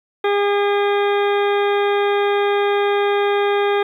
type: harmonic tone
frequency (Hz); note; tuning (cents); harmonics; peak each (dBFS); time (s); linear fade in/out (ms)
406; G#4; -39; 1 / 2 / 3 / 4 / 5 / 6 / 8 / 9; -16 / -22 / -26 / -28 / -30 / -32 / -34 / -35; 0.24-3.83; 5
effects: 9-bit